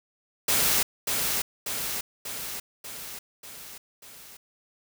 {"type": "noise with echo", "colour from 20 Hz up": "white", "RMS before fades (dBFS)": -23, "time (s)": [0.48, 0.83], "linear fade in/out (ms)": 5, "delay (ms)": 590, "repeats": 6, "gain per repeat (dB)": -4, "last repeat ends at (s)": 4.37, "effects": []}